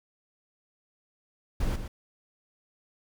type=noise with echo; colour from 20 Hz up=brown; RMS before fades=-27 dBFS; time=1.6-1.76 s; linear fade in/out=5 ms; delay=120 ms; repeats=1; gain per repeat=-8 dB; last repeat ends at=1.88 s; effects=none